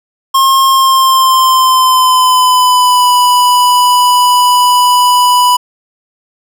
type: tone with pitch glide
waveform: square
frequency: 1072 to 988.7 Hz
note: C6 to B5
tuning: +42 to +2 cents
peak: -6 dBFS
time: 0.34-5.57 s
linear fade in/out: 10 ms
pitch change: -140 cents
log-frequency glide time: 0.66-3.1 s
effects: none